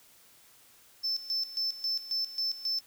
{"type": "tone with tremolo", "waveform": "triangle", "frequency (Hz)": 5290, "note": "E8", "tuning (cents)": 5, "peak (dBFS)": -26, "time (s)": [1.03, 2.81], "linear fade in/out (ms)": 20, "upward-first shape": "square", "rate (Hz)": 3.7, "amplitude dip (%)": 80, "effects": ["tanh soft clip ceiling -22 dBFS", "white hiss -59 dBFS RMS until 2.86 s"]}